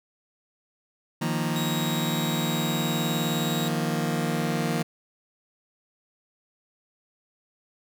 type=chord; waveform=sawtooth; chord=Eb suspended second; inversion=none; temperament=just; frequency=155.56 / 175.01 / 233.3 Hz; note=Eb3 / F3 / Bb3; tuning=0 / +4 / +2 cents; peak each=-24 / -26 / -25 dBFS; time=1.21-4.83 s; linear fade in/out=10 ms
type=tone; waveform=sawtooth; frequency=3800 Hz; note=A#7; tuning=33 cents sharp; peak=-29 dBFS; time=1.56-3.68 s; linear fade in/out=0 ms
effects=none